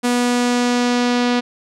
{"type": "tone with low-pass filter sweep", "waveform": "sawtooth", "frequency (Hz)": 243.9, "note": "B3", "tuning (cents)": -21, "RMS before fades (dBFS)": -17, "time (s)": [0.03, 1.41], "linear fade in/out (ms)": 20, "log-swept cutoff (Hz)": [9700, 4400], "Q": 1.3, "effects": []}